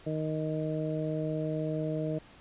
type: harmonic tone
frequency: 155.8 Hz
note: D#3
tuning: 3 cents sharp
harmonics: 1 / 2 / 3 / 4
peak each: -33 / -35 / -37 / -36 dBFS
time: 0.06-2.19 s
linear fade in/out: 10 ms
effects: pink hiss -55 dBFS RMS until 2.4 s + resampled to 8000 Hz